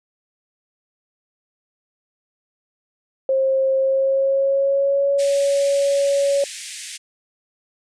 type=tone with pitch glide; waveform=sine; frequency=533 to 560.5 Hz; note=C5 to C#5; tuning=+32 to +19 cents; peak=-15 dBFS; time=3.29-6.44 s; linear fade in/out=2 ms; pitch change=+87 cents; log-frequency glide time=3.77-5.14 s
type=band-pass noise; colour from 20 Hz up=white; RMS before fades=-34 dBFS; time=5.18-6.98 s; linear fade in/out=20 ms; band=1800 to 9500 Hz; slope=48 dB/octave
effects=none